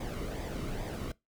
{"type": "noise with flanger", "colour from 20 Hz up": "brown", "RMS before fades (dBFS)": -37, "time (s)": [0, 1.12], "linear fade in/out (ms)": 5, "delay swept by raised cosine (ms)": [0.7, 1.22], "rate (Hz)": 2.4, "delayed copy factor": -0.55, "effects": ["noise-tail reverb RT60 0.2 s tail -22 dB re dry"]}